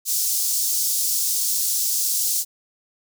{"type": "high-pass noise", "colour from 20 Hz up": "pink", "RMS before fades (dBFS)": -22, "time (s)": [0.05, 2.45], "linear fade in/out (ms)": 50, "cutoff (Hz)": 5400, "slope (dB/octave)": 24, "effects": []}